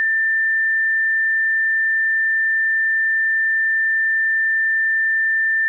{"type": "tone", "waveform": "sine", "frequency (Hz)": 1785, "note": "A6", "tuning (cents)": 24, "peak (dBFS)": -15, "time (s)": [0, 5.68], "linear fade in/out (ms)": 0, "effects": []}